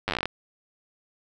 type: slowing click train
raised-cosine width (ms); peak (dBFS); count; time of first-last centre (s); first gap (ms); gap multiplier
0.3; -10; 12; 0.08-0.256; 9; 1.11
effects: none